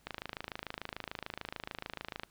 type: click train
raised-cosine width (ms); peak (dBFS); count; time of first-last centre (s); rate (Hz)
0.3; -22; 59; 0.07-2.234; 26.8
effects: pink hiss -67 dBFS RMS until 2.3 s